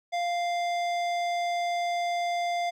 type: tone with hard clipping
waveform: triangle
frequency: 697 Hz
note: F5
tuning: 4 cents flat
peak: -28 dBFS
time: 0.12-2.71 s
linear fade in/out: 20 ms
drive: 18 dB
effects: none